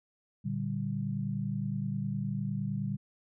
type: chord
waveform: sine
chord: G minor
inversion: first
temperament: equal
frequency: 116.54 / 146.83 / 196 Hz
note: Bb2 / D3 / G3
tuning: 0 / 0 / 0 cents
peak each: -36 / -35 / -34 dBFS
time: 0.44-2.97 s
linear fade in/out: 20 ms
effects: none